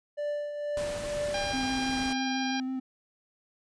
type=tone with tremolo; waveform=triangle; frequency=587.3 Hz; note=D5; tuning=in tune; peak=-26 dBFS; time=0.17-1.53 s; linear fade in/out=20 ms; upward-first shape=triangle; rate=2.1 Hz; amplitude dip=55%
type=noise; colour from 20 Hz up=pink; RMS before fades=-39 dBFS; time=0.77-2.13 s; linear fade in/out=2 ms
type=harmonic tone; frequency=802 Hz; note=G5; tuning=39 cents sharp; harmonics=1 / 2 / 3 / 4 / 5 / 6 / 7; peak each=-34 / -37 / -39 / -40 / -41 / -42 / -42 dBFS; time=1.34-2.6 s; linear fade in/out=2 ms
type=tone with vibrato; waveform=triangle; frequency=260.4 Hz; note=C4; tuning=8 cents flat; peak=-28 dBFS; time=1.53-2.8 s; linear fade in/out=10 ms; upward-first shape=square; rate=6.1 Hz; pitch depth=11 cents each way
effects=resampled to 22050 Hz